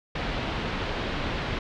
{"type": "low-pass noise", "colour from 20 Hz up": "pink", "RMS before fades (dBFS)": -30, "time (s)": [0.15, 1.59], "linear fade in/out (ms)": 5, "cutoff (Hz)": 3800, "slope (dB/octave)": 24, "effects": []}